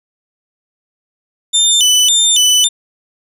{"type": "tone with vibrato", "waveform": "25% pulse", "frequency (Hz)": 3281, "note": "G#7", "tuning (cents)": -22, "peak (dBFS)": -4, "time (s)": [1.53, 2.69], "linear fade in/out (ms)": 20, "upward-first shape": "square", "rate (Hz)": 1.8, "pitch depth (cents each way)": 160, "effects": []}